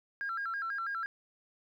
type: tone with vibrato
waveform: sine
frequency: 1480 Hz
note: F#6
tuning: in tune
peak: -32 dBFS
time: 0.21-1.06 s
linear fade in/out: 0 ms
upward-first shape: square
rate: 6.1 Hz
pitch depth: 160 cents each way
effects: tanh soft clip ceiling -29 dBFS + 12-bit